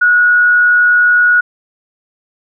sine tone with frequency modulation, 1456 Hz, F#6, 28 cents flat, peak -6 dBFS, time 0.01-1.41 s, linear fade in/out 10 ms, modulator 111 Hz, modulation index 0.21, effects none

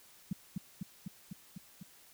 sine tone with echo, 185 Hz, F#3, in tune, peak -30 dBFS, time 0.31-0.33 s, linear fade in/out 5 ms, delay 250 ms, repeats 6, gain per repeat -2 dB, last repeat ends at 1.83 s, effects white hiss -60 dBFS RMS until 2.13 s

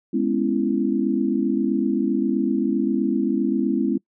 sine chord, C# minor seventh, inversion second, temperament just, 207.9 / 249.5 / 277.2 / 332.6 Hz, G#3 / B3 / C#4 / E4, +2 / +18 / 0 / +16 cents, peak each -24 dBFS, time 0.13-3.98 s, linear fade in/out 10 ms, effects noise-tail reverb RT60 0.1 s tail -24 dB re dry

